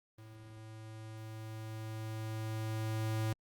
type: tone with level ramp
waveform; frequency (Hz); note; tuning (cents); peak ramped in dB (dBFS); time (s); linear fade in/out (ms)
square; 110; A2; 0; -51 to -32; 0.18-3.33; 5
effects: Opus 32 kbps